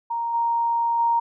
sine tone with level steps, 932.3 Hz, A#5, in tune, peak -23 / -19 / -17 dBFS, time 0.1-1.2 s, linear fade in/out 10 ms, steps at 0.33 / 0.98 s, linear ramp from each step 20 ms, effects none

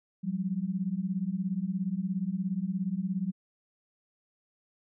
sine beating tone pair, 177.9 / 194.9 Hz, F3 / G3, +32 / -10 cents, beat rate 17 Hz, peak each -32 / -31 dBFS, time 0.23-3.32 s, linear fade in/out 20 ms, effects none

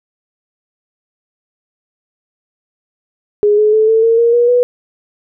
sine tone with pitch steps, 415.3 / 425.3 / 435.4 / 445.9 / 456.6 / 467.5 / 478.7 / 490.2 Hz, G#4 / G#4 / A4 / A4 / A#4 / A#4 / A#4 / B4, 0 / +41 / -18 / +23 / -36 / +5 / +46 / -13 cents, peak -7 dBFS, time 3.43-4.63 s, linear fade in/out 0 ms, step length 150 ms, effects none

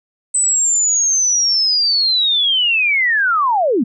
sine linear sweep, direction down, 8100 to 199.8 Hz, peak -12 dBFS, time 0.34-3.84 s, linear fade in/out 10 ms, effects none

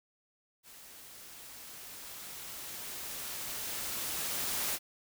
white noise with level ramp, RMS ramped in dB -53 to -33 dBFS, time 0.63-4.79 s, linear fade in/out 50 ms, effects none

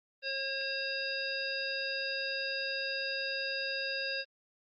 harmonic tone, 541 Hz, C#5, 42 cents flat, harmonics 1 / 3 / 5 / 7 / 9, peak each -40 / -38 / -39 / -43 / -38 dBFS, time 0.22-4.25 s, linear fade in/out 50 ms, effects Opus 24 kbps

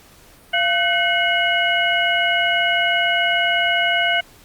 sine tone cluster, 688 / 1511 / 2162 / 2925 Hz, F5 / F#6 / C#7 / F#7, -26 / +36 / -44 / -21 cents, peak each -21 dBFS, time 0.53-4.21 s, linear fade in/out 10 ms, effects pink hiss -48 dBFS RMS until 4.44 s + Opus 48 kbps

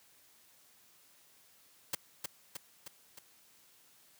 white noise with echo, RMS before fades -33 dBFS, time 1.93-1.95 s, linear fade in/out 5 ms, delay 310 ms, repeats 4, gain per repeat -4 dB, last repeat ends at 3.19 s, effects white hiss -64 dBFS RMS until 4.19 s + high-pass 80 Hz 12 dB/octave

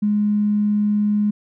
triangle tone with tanh clipping, 208.2 Hz, G#3, 5 cents sharp, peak -15 dBFS, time 0.02-1.31 s, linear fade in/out 10 ms, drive 3 dB, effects none

